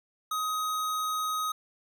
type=tone; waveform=square; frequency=1258 Hz; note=D#6; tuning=19 cents sharp; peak=-29 dBFS; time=0.31-1.52 s; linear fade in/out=5 ms; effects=none